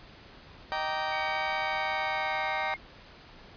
30% pulse chord, Eb major seventh, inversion none, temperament just, 622.3 / 777.8 / 933.4 / 1166.7 Hz, Eb5 / G5 / Bb5 / D6, 0 / -14 / +2 / -12 cents, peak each -34 / -30 / -32 / -36 dBFS, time 0.72-2.74 s, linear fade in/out 0 ms
sine tone with pitch glide, 2263 to 2142 Hz, C#7 to C7, +35 to +40 cents, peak -35 dBFS, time 1.11-2.77 s, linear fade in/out 20 ms, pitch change -95 cents, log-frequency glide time 1.57-2.62 s
effects pink hiss -51 dBFS RMS until 3.56 s + resampled to 11025 Hz

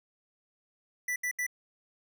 square tone bursts, 1976 Hz, B6, in tune, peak -30 dBFS, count 3, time 1.08-1.466 s, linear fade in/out 5 ms, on 80 ms, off 73 ms, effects none

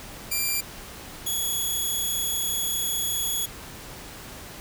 5% pulse tone pair in turn, 2374 / 3367 Hz, D7 / G#7, +18 / +23 cents, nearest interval tritone, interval 605 cents, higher second, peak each -14 / -17 dBFS, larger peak first, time 0.31-0.61 / 1.26-3.46 s, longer second, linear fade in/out 10 ms, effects pink hiss -41 dBFS RMS until 4.6 s

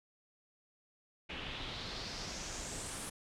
pink noise with low-pass filter sweep, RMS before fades -43 dBFS, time 1.29-3.1 s, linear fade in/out 10 ms, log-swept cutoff 2800 to 10000 Hz, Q 3.3, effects none

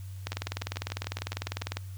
two click trains, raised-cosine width 0.2 ms, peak -23 / -14 dBFS, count 10 / 31, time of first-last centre 0.33-1.616 / 0.27-1.77 s, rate 7 / 20 Hz, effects added 95 Hz sine -38 dBFS peak until 1.97 s + white hiss -57 dBFS RMS until 1.97 s

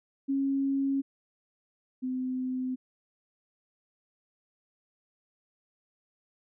sine tone pair in turn, 273.7 / 256.2 Hz, C#4 / C4, -22 / -36 cents, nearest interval minor second, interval 114 cents, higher first, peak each -25 / -29 dBFS, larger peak first, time 0.28-1.02 / 2.02-2.76 s, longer neither, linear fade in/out 20 ms, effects none

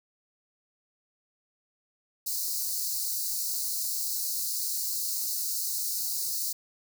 white high-pass noise, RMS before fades -31 dBFS, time 2.26-6.53 s, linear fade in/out 10 ms, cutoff 4100 Hz, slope 96 dB/octave, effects none

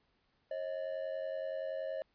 triangle ring-modulated tone, 586 Hz, D5, 4 cents flat, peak -31 dBFS, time 0.51-2.02 s, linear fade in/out 0 ms, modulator 45.3 Hz, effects pink hiss -75 dBFS RMS until 2.14 s + resampled to 11025 Hz

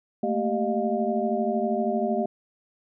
sine tone cluster, 217.5 / 230.2 / 389.8 / 612 / 701 Hz, A3 / A#3 / G4 / D#5 / F5, -20 / -22 / -10 / -29 / +6 cents, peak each -29 dBFS, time 0.23-2.26 s, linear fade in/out 5 ms, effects none

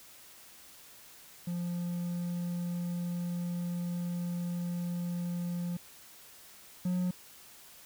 triangle tone pair in turn, 174.61 / 180.45 Hz, F3 / F#3, 0 / -43 cents, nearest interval minor second, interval 57 cents, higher second, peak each -30 / -26 dBFS, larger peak second, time 1.47-5.77 / 6.85-7.11 s, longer first, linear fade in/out 5 ms, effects white hiss -54 dBFS RMS until 7.85 s

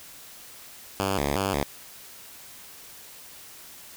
5% pulse tone with vibrato, 83.3 Hz, E2, 19 cents sharp, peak -13 dBFS, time 1-1.63 s, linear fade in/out 0 ms, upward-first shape square, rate 2.8 Hz, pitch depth 270 cents each way, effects white hiss -46 dBFS RMS until 3.96 s

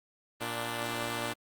5% pulse tone pair together, 116.79 / 294.3 Hz, A#2 / D4, +4 / +4 cents, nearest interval octave + major third, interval 1600 cents, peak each -24 dBFS, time 0.4-1.34 s, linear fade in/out 20 ms, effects Opus 24 kbps

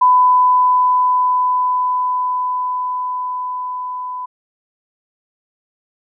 sine tone with level ramp, 1001 Hz, B5, 23 cents sharp, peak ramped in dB -7 to -23 dBFS, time 0.01-4.26 s, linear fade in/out 10 ms, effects none

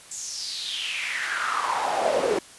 brown noise with high-pass filter sweep, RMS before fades -27 dBFS, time 0.11-2.39 s, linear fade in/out 5 ms, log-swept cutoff 7400 to 410 Hz, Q 5.4, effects white hiss -47 dBFS RMS until 2.58 s + resampled to 24000 Hz

